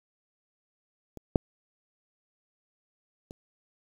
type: clicks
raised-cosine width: 2 ms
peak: -28 / -7 / -29 dBFS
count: 3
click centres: 1.173 / 1.358 / 3.309 s
effects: 8-bit